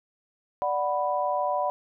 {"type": "chord", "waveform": "sine", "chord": "B minor", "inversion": "first", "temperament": "equal", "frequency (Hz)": [587.3, 740, 987.8], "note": ["D5", "F#5", "B5"], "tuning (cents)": [0, 0, 0], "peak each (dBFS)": -28, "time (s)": [0.62, 1.7], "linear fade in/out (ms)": 0, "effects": []}